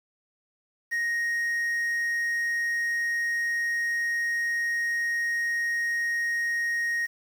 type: tone with quantisation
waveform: triangle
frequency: 1871 Hz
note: A#6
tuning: 6 cents sharp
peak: -23 dBFS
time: 0.91-7.07 s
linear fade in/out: 20 ms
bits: 8
effects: none